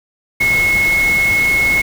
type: tone in noise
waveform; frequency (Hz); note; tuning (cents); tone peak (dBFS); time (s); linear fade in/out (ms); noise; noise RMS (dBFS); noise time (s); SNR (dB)
sine; 2178; C#7; -31; -11; 0.4-1.82; 10; pink; -24; 0.4-1.82; +10
effects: none